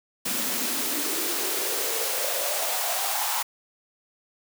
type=noise with high-pass filter sweep; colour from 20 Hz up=white; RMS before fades=-27 dBFS; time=0.25-3.43 s; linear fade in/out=10 ms; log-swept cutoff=210 to 900 Hz; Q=4.9; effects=none